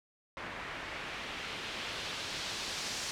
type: noise with low-pass filter sweep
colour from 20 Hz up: white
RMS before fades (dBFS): -40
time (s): 0.37-3.11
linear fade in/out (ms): 0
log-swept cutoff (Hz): 1800 to 5800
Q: 1.2
effects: none